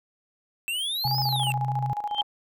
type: exponential two-way sweep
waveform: square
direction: up then down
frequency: 2637 to 5274 to 2637 Hz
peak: -27 dBFS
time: 0.68-1.52 s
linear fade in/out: 0 ms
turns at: 1.2 s
type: tone with tremolo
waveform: sine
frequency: 830.6 Hz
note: G#5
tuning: in tune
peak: -25 dBFS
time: 1.04-2.23 s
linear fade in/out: 5 ms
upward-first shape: square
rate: 14 Hz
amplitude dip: 70%
type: tone with pitch glide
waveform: sine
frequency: 130.3 to 131.05 Hz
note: C3 to C3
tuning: -7 to +3 cents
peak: -26 dBFS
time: 1.05-1.93 s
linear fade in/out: 0 ms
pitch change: +10 cents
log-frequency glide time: 1.49-1.73 s
type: tone with exponential growth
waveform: sine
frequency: 3152 Hz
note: G7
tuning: 9 cents sharp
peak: -19 dBFS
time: 2.07-2.21 s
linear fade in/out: 2 ms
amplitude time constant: 30 ms
effects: none